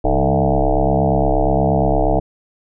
sine tone with frequency modulation, 307.5 Hz, D#4, 20 cents flat, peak -12 dBFS, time 0.04-2.2 s, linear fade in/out 10 ms, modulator 68.5 Hz, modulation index 6.7, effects none

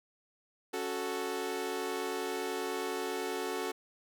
sawtooth chord, F# minor, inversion second, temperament equal, 277.2 / 370 / 440 Hz, C#4 / F#4 / A4, 0 / 0 / 0 cents, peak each -38 / -33 / -33 dBFS, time 0.73-3.72 s, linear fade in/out 10 ms, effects none

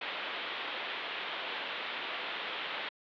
white low-pass noise, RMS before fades -38 dBFS, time 0.01-2.89 s, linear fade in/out 5 ms, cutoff 3600 Hz, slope 48 dB/octave, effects high-pass 400 Hz 12 dB/octave

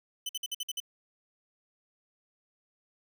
sawtooth tone bursts, 3026 Hz, F#7, 38 cents sharp, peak -29 dBFS, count 7, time 0.26-0.802 s, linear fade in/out 5 ms, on 32 ms, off 53 ms, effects none

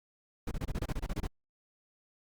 brown noise bursts, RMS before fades -33 dBFS, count 12, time 0.47-1.271 s, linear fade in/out 5 ms, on 42 ms, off 27 ms, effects Opus 48 kbps

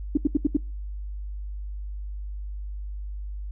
sine tone bursts, 290.4 Hz, D4, 19 cents flat, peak -16 dBFS, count 5, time 0.15-0.569 s, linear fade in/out 5 ms, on 23 ms, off 76 ms, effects noise-tail reverb RT60 0.3 s tail -24 dB re dry + added 50 Hz sine -31 dBFS peak until 3.51 s

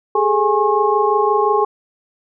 sine tone cluster, 406.8 / 432.5 / 828 / 1082 Hz, G#4 / A4 / G#5 / C#6, -36 / -30 / -5 / -42 cents, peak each -18 dBFS, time 0.15-1.65 s, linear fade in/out 5 ms, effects none

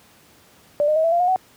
sine tone with pitch steps, 587.3 / 611.5 / 636.8 / 663 / 690.4 / 718.9 / 748.5 Hz, D5 / D#5 / D#5 / E5 / F5 / F5 / F#5, 0 / -30 / +40 / +10 / -20 / +50 / +20 cents, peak -15 dBFS, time 0.8-1.36 s, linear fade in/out 0 ms, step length 80 ms, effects pink hiss -52 dBFS RMS until 1.56 s + high-pass 100 Hz 12 dB/octave

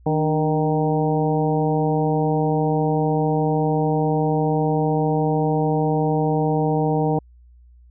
harmonic tone with a mistuned harmonic, 155.56 Hz, D#3, in tune, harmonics 1 / 2 / 3 / 4 / 5 / 6, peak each -21 / -24 / -23 / -29 / -25 / -31 dBFS, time 0.06-7.19 s, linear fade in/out 5 ms, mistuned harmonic 2, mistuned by -60 cents, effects added 60 Hz sine -46 dBFS peak until 7.9 s

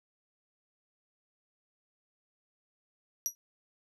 35% pulse tone with exponential decay, 5800 Hz, F#8, 35 cents flat, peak -22 dBFS, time 3.26-3.35 s, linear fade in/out 0 ms, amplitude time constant 18 ms, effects none

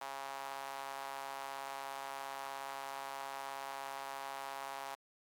sawtooth tone with high-pass filter, 137 Hz, C#3, 20 cents flat, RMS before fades -44 dBFS, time 0.01-4.95 s, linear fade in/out 5 ms, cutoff 850 Hz, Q 2.8, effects AAC 64 kbps

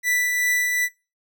45% pulse tone with tremolo, 1975.5 Hz, B6, in tune, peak -18 dBFS, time 0.03-0.89 s, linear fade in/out 50 ms, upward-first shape triangle, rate 2.6 Hz, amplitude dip 35%, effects noise-tail reverb RT60 0.3 s tail -23 dB re dry

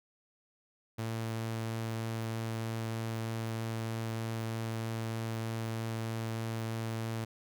sawtooth tone, 112.9 Hz, A2, 45 cents sharp, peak -30 dBFS, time 0.98-7.25 s, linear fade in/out 10 ms, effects none

